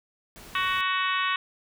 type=noise; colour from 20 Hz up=pink; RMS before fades=-46 dBFS; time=0.36-0.81 s; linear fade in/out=0 ms
type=harmonic tone; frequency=373.2 Hz; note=F#4; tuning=15 cents sharp; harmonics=3 / 4 / 5 / 6 / 7 / 8 / 9 / 10; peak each=-27 / -32 / -31 / -36 / -32 / -34 / -38 / -37 dBFS; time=0.55-1.36 s; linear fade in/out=2 ms
effects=none